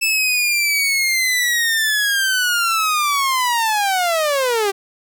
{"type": "linear sweep", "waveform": "sawtooth", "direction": "down", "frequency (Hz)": [2637, 383.6], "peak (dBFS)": -12, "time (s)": [0.01, 4.72], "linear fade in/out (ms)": 20, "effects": []}